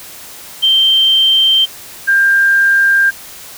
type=tone pair in turn; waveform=sine; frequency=3136 / 1594.5 Hz; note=G7 / G6; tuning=0 / +29 cents; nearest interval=octave; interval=1171 cents; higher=first; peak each=-7 dBFS; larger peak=neither; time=0.62-1.66 / 2.07-3.11 s; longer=neither; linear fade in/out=20 ms; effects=white hiss -33 dBFS RMS until 3.57 s